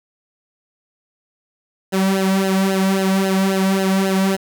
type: tone with flanger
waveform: sawtooth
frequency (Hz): 192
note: G3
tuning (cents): -36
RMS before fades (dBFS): -17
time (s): 1.92-4.37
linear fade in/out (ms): 20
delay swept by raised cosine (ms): 0.85 to 2.45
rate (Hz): 3.7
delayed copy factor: -0.8
effects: 7-bit